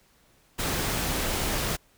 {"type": "noise", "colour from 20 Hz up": "pink", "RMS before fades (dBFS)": -28, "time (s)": [0.58, 1.77], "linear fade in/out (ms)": 20, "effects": ["pink hiss -62 dBFS RMS until 1.97 s"]}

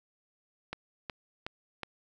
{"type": "click train", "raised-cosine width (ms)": 0.3, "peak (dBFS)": -20, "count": 4, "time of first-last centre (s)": [0.73, 1.833], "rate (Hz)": 2.72, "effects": []}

